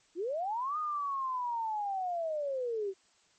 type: linear two-way sweep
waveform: sine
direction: up then down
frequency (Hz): 311.5 to 1244.5 to 373.3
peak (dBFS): -31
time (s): 0.15-2.94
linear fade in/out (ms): 50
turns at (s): 0.78
effects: white hiss -67 dBFS RMS until 3.38 s + MP3 32 kbps